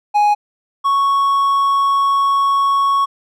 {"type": "tone pair in turn", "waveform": "triangle", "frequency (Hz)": [830.6, 1108.7], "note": ["G#5", "C#6"], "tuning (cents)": [0, 0], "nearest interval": "perfect fourth", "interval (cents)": 500, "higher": "second", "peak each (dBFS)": [-8, -10], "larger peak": "first", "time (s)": [[0.14, 0.35], [0.84, 3.06]], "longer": "second", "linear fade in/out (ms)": 20, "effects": []}